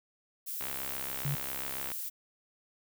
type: noise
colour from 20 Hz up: violet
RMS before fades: -38 dBFS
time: 0.46-2.1 s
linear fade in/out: 20 ms
type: click train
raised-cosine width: 0.3 ms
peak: -23 dBFS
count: 89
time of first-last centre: 0.61-1.918 s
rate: 67.3 Hz
type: tone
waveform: sine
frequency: 142.5 Hz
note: C#3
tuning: 48 cents sharp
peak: -30 dBFS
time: 1.25-1.35 s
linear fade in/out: 2 ms
effects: none